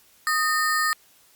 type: ring-modulated tone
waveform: square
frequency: 1533 Hz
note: G6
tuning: 39 cents flat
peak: -18 dBFS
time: 0.27-0.93 s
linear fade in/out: 0 ms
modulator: 289 Hz
effects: white hiss -57 dBFS RMS until 1.35 s + Opus 48 kbps